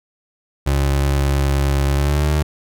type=tone with pitch glide; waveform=30% pulse; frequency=69.5 to 75.35 Hz; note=C#2 to D2; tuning=+5 to +45 cents; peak=-12 dBFS; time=0.66-2.43 s; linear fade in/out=10 ms; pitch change=+140 cents; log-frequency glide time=1.92-2.3 s; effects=none